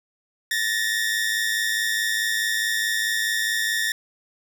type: tone pair together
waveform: sawtooth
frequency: 1760 / 1864.7 Hz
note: A6 / A#6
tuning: 0 / 0 cents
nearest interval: minor second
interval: 100 cents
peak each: -21 / -21 dBFS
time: 0.51-3.92 s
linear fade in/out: 2 ms
effects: none